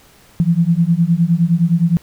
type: beating tone pair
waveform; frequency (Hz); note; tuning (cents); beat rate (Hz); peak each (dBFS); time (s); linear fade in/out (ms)
sine; 164.3 / 174; E3 / F3; -5 / -6; 9.7; -14; 0.4-1.97; 0
effects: pink hiss -48 dBFS RMS until 2.02 s